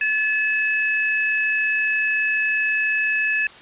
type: tone pair together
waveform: sine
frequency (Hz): 1722.3 / 2588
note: A6 / E7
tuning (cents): -37 / -32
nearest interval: perfect fifth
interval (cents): 705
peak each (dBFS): -21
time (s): 0.01-3.47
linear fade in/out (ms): 2
effects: white hiss -43 dBFS RMS until 3.61 s + resampled to 8000 Hz